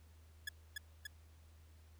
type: tone with echo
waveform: sawtooth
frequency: 1698 Hz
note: G#6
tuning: 38 cents sharp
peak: -35 dBFS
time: 0.47-0.49 s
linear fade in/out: 5 ms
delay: 290 ms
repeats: 2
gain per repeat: -2 dB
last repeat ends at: 1.07 s
effects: added 79 Hz sine -59 dBFS peak until 1.99 s + pink hiss -71 dBFS RMS until 1.99 s